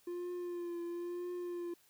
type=tone with vibrato; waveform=triangle; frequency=349.2 Hz; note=F4; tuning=in tune; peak=-36 dBFS; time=0.07-1.74 s; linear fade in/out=5 ms; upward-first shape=triangle; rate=1 Hz; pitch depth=35 cents each way; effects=white hiss -68 dBFS RMS until 1.89 s